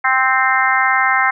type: harmonic tone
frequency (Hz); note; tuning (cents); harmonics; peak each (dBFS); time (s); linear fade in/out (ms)
261.6; C4; 0; 3 / 4 / 5 / 6 / 7 / 8; -19 / -19 / -19 / -19 / -19 / -19; 0.04-1.31; 10
effects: none